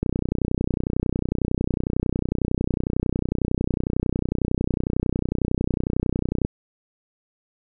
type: click train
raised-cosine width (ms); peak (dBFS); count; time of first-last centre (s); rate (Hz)
3; -9; 200; 0.03-6.449; 31
effects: none